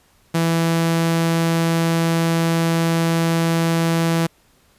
sawtooth tone, 165.7 Hz, E3, 9 cents sharp, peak -12 dBFS, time 0.34-4.27 s, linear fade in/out 10 ms, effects pink hiss -57 dBFS RMS until 4.78 s + resampled to 32000 Hz

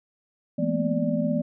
sine tone cluster, 168.3 / 213.4 / 230.9 / 248.9 / 587 Hz, E3 / G#3 / A#3 / B3 / D5, +36 / +47 / -16 / +14 / -1 cents, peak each -28 / -29 / -29 / -27 / -29 dBFS, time 0.58-1.42 s, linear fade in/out 10 ms, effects none

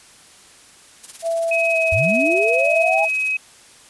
blue noise with tremolo, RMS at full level -32 dBFS, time 1.03-3.32 s, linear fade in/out 10 ms, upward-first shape triangle, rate 18 Hz, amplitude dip 100%
sine tone with vibrato, 659.3 Hz, E5, in tune, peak -18 dBFS, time 1.22-3.09 s, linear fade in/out 50 ms, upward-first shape square, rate 0.96 Hz, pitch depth 15 cents each way
sine tone, 2542 Hz, D#7, 36 cents sharp, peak -18 dBFS, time 1.51-3.37 s, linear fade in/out 5 ms
sine linear sweep, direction up, 76 to 830.6 Hz, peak -19 dBFS, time 1.92-3.05 s, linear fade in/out 5 ms
effects white hiss -47 dBFS RMS until 3.89 s + resampled to 24000 Hz

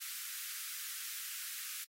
white high-pass noise, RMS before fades -43 dBFS, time 0-1.85 s, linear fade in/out 20 ms, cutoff 1300 Hz, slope 48 dB/octave, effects AAC 48 kbps

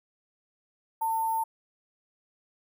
sine tone with sample-and-hold, 897 Hz, A5, 33 cents sharp, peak -25 dBFS, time 1.01-1.44 s, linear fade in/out 10 ms, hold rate 11025 Hz, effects none

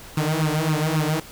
sawtooth tone with flanger, 155.56 Hz, D#3, in tune, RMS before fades -22 dBFS, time 0.17-1.2 s, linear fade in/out 5 ms, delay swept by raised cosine 0.73 to 5.13 ms, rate 3.7 Hz, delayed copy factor +0.9, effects pink hiss -42 dBFS RMS until 1.31 s

